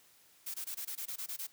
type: noise bursts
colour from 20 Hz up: blue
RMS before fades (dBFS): -40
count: 10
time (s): 0.46-1.47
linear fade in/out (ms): 10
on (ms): 83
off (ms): 20
effects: white hiss -64 dBFS RMS until 1.52 s + high-pass 80 Hz 12 dB/octave